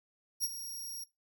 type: tone with ADSR envelope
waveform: 15% pulse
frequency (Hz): 5610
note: F8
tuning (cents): +7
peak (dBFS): -23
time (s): 0.4-1.04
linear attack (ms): 39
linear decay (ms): 35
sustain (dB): -12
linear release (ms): 5
effects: noise-tail reverb RT60 0.2 s tail -17 dB re dry